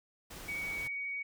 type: noise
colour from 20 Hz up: pink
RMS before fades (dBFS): -47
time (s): 0.3-0.88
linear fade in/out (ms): 10
type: tone with vibrato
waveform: sine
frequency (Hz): 2247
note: C#7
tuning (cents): +23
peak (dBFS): -35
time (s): 0.48-1.23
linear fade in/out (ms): 10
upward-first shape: sine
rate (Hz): 12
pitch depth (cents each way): 8
effects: none